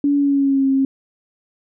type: tone with pitch glide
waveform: sine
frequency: 285.3 to 269.3 Hz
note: C#4 to C#4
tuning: +50 to -50 cents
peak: -13 dBFS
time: 0.04-0.85 s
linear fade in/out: 2 ms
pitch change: -100 cents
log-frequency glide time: 0.16-0.66 s
effects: none